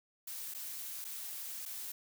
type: noise with dropouts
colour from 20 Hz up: blue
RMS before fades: -43 dBFS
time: 0.27-1.92 s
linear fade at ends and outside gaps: 5 ms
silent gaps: 0.54-0.546 / 1.044-1.049 / 1.654-1.659 s
effects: none